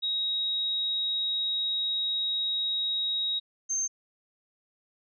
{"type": "tone pair in turn", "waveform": "sine", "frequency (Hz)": [3796, 6318], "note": ["A#7", "G8"], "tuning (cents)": [31, 13], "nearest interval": "major sixth", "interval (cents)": 882, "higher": "second", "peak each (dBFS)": -26, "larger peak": "neither", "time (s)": [[0.02, 3.4], [3.69, 3.88]], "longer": "first", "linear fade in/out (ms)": 20, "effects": []}